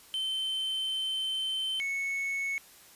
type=tone pair in turn; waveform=triangle; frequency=3086 / 2207 Hz; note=G7 / C#7; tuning=-28 / -8 cents; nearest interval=tritone; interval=580 cents; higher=first; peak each=-28 dBFS; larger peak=neither; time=0.14-1.8 / 1.8-2.58 s; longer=first; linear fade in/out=0 ms; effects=white hiss -55 dBFS RMS until 2.95 s + resampled to 32000 Hz